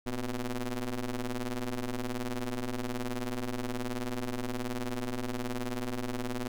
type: ring-modulated tone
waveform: sawtooth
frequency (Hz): 121.6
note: B2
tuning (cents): -26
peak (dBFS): -25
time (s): 0.06-6.48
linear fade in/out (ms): 5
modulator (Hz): 131
effects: none